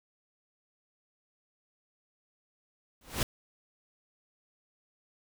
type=noise with exponential growth; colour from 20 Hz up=pink; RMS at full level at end=-25 dBFS; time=3.01-3.23 s; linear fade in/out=2 ms; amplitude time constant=47 ms; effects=none